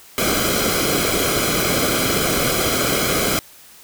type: noise with comb filter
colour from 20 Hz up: pink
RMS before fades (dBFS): -19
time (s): 0.18-3.39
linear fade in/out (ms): 0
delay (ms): 1.1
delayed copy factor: -0.75
effects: white hiss -45 dBFS RMS until 3.83 s